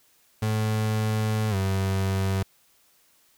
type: tone with pitch glide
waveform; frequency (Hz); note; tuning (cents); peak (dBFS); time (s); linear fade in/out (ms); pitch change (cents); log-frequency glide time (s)
35% pulse; 108.6 to 96.19; A2 to G2; -22 to -32; -21; 0.42-2.43; 5; -210; 1.5-1.55
effects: white hiss -62 dBFS RMS until 3.37 s